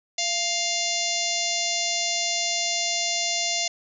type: harmonic tone with a mistuned harmonic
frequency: 700 Hz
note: F5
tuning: 4 cents sharp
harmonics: 1 / 3 / 4 / 5 / 6 / 7 / 8 / 9 / 10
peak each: -32 / -32 / -32 / -32 / -32 / -32 / -32 / -32 / -32 dBFS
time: 0.18-3.68 s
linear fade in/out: 5 ms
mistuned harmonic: 1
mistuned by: -35 cents
effects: none